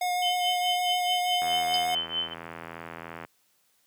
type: tone with vibrato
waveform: square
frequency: 719 Hz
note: F#5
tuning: 50 cents flat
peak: -26 dBFS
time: 0.01-1.95 s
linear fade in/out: 5 ms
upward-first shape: triangle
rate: 6.5 Hz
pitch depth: 14 cents each way
type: tone with tremolo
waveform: sine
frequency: 3062 Hz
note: G7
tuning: 41 cents flat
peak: -24 dBFS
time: 0.22-2.34 s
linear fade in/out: 5 ms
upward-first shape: triangle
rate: 4.7 Hz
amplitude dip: 100%
type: click train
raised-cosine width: 0.5 ms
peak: -23 dBFS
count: 153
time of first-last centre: 1.42-3.249 s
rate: 83.1 Hz
type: tone with exponential decay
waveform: sine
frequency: 4978 Hz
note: D#8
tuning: in tune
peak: -23 dBFS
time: 1.74-1.82 s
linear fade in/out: 1 ms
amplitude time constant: 16 ms
effects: white hiss -68 dBFS RMS until 3.86 s + high-pass 100 Hz 12 dB/octave